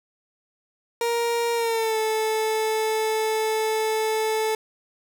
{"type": "tone with pitch glide", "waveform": "30% pulse", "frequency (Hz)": [469, 437.6], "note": ["A#4", "A4"], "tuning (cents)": [11, -9], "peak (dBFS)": -19, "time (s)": [1.01, 4.55], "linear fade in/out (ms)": 2, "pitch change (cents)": -120, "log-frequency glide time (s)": [1.54, 1.98], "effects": []}